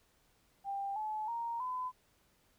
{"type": "tone with pitch steps", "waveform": "sine", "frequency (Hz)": [793, 859.8, 932.2, 1010.7], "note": ["G5", "A5", "A#5", "B5"], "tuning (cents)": [20, -40, 0, 40], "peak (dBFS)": -35, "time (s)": [0.64, 1.92], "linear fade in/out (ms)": 50, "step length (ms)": 320, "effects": ["pink hiss -71 dBFS RMS until 2.58 s"]}